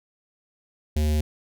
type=tone with notch filter; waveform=square; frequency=75.9 Hz; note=D#2; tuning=42 cents flat; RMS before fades=-22 dBFS; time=0.96-1.21 s; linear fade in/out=5 ms; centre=1200 Hz; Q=0.58; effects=none